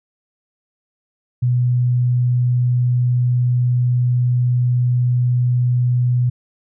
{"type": "tone", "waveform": "sine", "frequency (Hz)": 123.47, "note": "B2", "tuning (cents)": 0, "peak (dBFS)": -13, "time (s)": [1.42, 6.3], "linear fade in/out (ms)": 10, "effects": []}